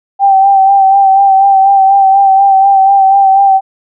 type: tone with vibrato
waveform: sine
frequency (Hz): 781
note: G5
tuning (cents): -7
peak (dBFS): -3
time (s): 0.19-3.61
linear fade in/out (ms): 50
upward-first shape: sine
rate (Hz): 4.1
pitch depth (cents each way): 31
effects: none